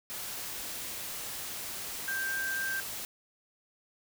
sine tone in noise, 1576 Hz, G6, 9 cents sharp, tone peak -31 dBFS, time 2.08-2.8 s, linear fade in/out 0 ms, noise white, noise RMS -39 dBFS, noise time 0.1-3.05 s, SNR +5 dB, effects none

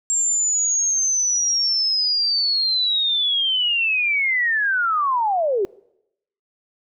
sine linear sweep, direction down, 7459 to 365.1 Hz, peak -17 dBFS, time 0.1-5.65 s, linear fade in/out 0 ms, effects noise-tail reverb RT60 0.8 s tail -23 dB re dry

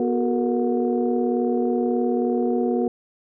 sine tone cluster, 242.8 / 368.5 / 432 / 470.7 / 727 Hz, B3 / F#4 / A4 / A#4 / F#5, -29 / -7 / -32 / +17 / -31 cents, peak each -22 / -24 / -31 / -25 / -31 dBFS, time 0-2.88 s, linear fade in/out 2 ms, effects tanh soft clip ceiling -8 dBFS

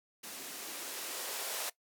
violet noise with band-pass filter sweep, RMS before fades -41 dBFS, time 0.23-1.7 s, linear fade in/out 10 ms, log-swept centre 210 to 570 Hz, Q 1.8, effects noise-tail reverb RT60 0.1 s tail -19 dB re dry

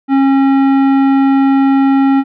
sine tone with tanh clipping, 272 Hz, C#4, 33 cents flat, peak -9 dBFS, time 0.08-2.24 s, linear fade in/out 50 ms, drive 14 dB, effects none

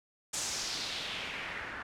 white noise with low-pass filter sweep, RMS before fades -38 dBFS, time 0.33-1.83 s, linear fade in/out 10 ms, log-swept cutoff 7600 to 1500 Hz, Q 2.3, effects none

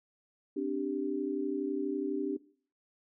sine chord, C suspended second, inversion none, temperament equal with one note detuned, 261.6 / 293.7 / 390.9 Hz, C4 / D4 / G4, 0 / 0 / -5 cents, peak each -37 / -33 / -35 dBFS, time 0.56-2.37 s, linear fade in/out 10 ms, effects noise-tail reverb RT60 0.5 s tail -20 dB re dry

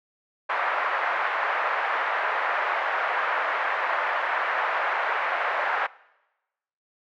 white band-pass noise, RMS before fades -26 dBFS, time 0.49-5.87 s, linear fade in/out 10 ms, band 600 to 1800 Hz, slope 24 dB/octave, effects noise-tail reverb RT60 1.0 s tail -22 dB re dry

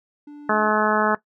triangle tone, 293.1 Hz, D4, 3 cents flat, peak -34 dBFS, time 0.27-0.7 s, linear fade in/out 5 ms
harmonic tone, 213.7 Hz, G#3, 50 cents sharp, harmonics 1 / 2 / 3 / 4 / 5 / 6 / 7 / 8, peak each -25 / -25 / -25 / -25 / -25 / -25 / -25 / -25 dBFS, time 0.49-1.15 s, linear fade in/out 5 ms
effects noise-tail reverb RT60 0.1 s tail -17 dB re dry

